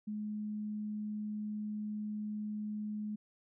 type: tone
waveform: sine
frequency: 211.2 Hz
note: G#3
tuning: 29 cents sharp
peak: -36 dBFS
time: 0.07-3.16 s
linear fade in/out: 10 ms
effects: none